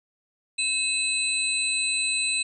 sine tone cluster, 2585 / 3991 / 8190 Hz, E7 / B7 / C9, -34 / +17 / -38 cents, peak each -26 / -27 / -29 dBFS, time 0.58-2.43 s, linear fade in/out 10 ms, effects none

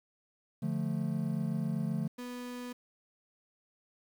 triangle chord, D minor, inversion none, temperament equal, 146.83 / 174.61 / 220 Hz, D3 / F3 / A3, 0 / 0 / 0 cents, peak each -33 dBFS, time 0.62-2.08 s, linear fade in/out 10 ms
35% pulse tone, 246.3 Hz, B3, 5 cents flat, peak -37 dBFS, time 2.18-2.73 s, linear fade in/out 10 ms
effects 10-bit

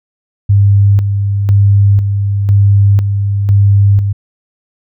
sine tone with tremolo, 100.3 Hz, G2, 40 cents sharp, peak -4 dBFS, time 0.49-4.13 s, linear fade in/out 10 ms, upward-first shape square, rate 1 Hz, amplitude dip 50%, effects none

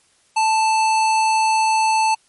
square tone, 880 Hz, A5, in tune, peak -15 dBFS, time 0.36-2.15 s, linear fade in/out 10 ms, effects white hiss -58 dBFS RMS until 2.28 s + MP3 48 kbps

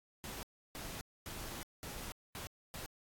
pink noise bursts at uneven times, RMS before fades -45 dBFS, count 6, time 0.24-0.43 / 0.75-1.01 / 1.26-1.63 / 1.83-2.12 / 2.35-2.47 / 2.74-2.86 s, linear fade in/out 0 ms, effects AAC 64 kbps

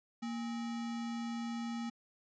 sine tone with sample-and-hold, 233.1 Hz, A#3, in tune, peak -36 dBFS, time 0.22-1.9 s, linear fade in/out 10 ms, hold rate 1050 Hz, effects resampled to 16000 Hz

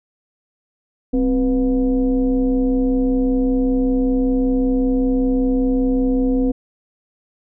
sine tone with frequency modulation, 261.6 Hz, C4, in tune, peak -14 dBFS, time 1.13-6.52 s, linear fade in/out 10 ms, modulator 229 Hz, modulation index 0.76, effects none

